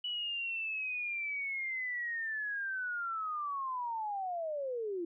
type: linear sweep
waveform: sine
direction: down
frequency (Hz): 2960 to 329.6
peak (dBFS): -34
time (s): 0.04-5.05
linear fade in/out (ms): 5
effects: none